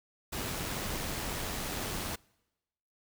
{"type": "noise with amplitude modulation", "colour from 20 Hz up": "pink", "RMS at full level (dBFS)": -35, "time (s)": [0.32, 2.16], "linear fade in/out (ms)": 10, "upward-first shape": "sine", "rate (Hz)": 94.4, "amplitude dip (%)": 25, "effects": ["noise-tail reverb RT60 1.0 s tail -26 dB re dry"]}